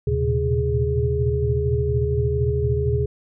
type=tone cluster; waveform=sine; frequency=77.8 / 116.2 / 120.4 / 133.6 / 414.3 Hz; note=D#2 / A#2 / B2 / C3 / G#4; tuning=0 / -5 / -44 / +36 / -4 cents; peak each=-23 / -28 / -26 / -25 / -23 dBFS; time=0.07-3.06 s; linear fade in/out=5 ms; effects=none